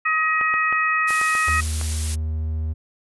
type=harmonic tone; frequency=632 Hz; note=D#5; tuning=27 cents sharp; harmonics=2 / 3 / 4; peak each=-21 / -21 / -25 dBFS; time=0.05-1.61 s; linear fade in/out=10 ms
type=clicks; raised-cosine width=0.5 ms; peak=-16 dBFS; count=8; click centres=0.412 / 0.54 / 0.726 / 1.106 / 1.214 / 1.352 / 1.484 / 1.813 s
type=noise; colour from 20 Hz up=blue; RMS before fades=-27 dBFS; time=1.07-2.16 s; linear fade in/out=20 ms
type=tone with pitch glide; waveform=triangle; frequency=78 to 78.63 Hz; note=D#2 to D#2; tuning=+5 to +19 cents; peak=-20 dBFS; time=1.47-2.74 s; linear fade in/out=20 ms; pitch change=+14 cents; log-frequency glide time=1.95-2.48 s
effects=resampled to 24000 Hz